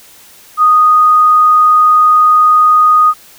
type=tone; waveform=sine; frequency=1240 Hz; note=D#6; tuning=6 cents flat; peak=-4 dBFS; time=0.57-3.14 s; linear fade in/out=50 ms; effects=white hiss -40 dBFS RMS until 3.38 s